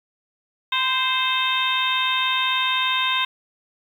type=harmonic tone with a mistuned harmonic; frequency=523.3 Hz; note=C5; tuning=in tune; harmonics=2 / 3 / 4 / 5 / 6 / 7; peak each=-24 / -29 / -29 / -26 / -28 / -24 dBFS; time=0.72-3.25 s; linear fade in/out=5 ms; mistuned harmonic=2; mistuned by=-32 cents; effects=8-bit